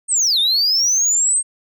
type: linear two-way sweep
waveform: sine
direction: down then up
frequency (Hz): 8720 to 3520 to 8490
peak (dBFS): -11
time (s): 0.08-1.43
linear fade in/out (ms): 50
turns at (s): 0.39
effects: tanh soft clip ceiling -12 dBFS